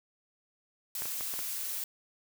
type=noise; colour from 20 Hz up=blue; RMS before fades=-36 dBFS; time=0.95-1.84 s; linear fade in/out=2 ms
type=clicks; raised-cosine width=0.5 ms; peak=-27 dBFS; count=5; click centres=1.021 / 1.056 / 1.209 / 1.339 / 1.391 s
effects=none